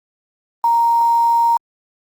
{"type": "tone with quantisation", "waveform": "sine", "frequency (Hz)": 932.3, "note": "A#5", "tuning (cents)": 0, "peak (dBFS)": -11, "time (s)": [0.64, 1.57], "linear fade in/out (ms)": 2, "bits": 6, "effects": ["Opus 24 kbps"]}